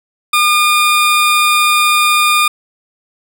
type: tone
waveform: 20% pulse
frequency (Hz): 1212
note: D#6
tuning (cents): -46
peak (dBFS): -4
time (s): 0.33-2.48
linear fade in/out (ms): 5
effects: none